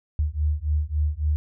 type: beating tone pair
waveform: sine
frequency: 73.7 / 77.3 Hz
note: D2 / D#2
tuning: +7 / -11 cents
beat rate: 3.6 Hz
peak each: -24 dBFS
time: 0.19-1.36 s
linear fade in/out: 0 ms
effects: none